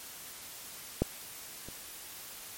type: clicks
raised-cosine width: 2 ms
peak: -12 / -30 dBFS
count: 2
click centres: 1.02 / 1.686 s
effects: white hiss -46 dBFS RMS until 2.57 s + MP3 64 kbps